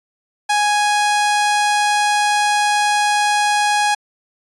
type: tone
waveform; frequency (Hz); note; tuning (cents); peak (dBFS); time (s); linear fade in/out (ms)
sawtooth; 830.6; G#5; 0; -10; 0.49-3.95; 10
effects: resampled to 24000 Hz